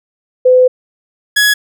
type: tone pair in turn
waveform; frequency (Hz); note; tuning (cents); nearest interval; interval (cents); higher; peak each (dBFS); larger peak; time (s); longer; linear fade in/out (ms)
sine / sawtooth; 507 / 1680.4; B4 / G#6; +45 / +20; octave + major sixth; 2075; second; -4; neither; 0.45-0.68 / 1.36-1.54; first; 10
effects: none